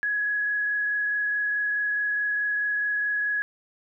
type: tone with frequency modulation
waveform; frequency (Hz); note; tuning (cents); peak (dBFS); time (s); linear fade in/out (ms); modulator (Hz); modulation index
sine; 1677; G#6; +16; -23; 0.03-3.42; 0; 24.7; 0.57
effects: none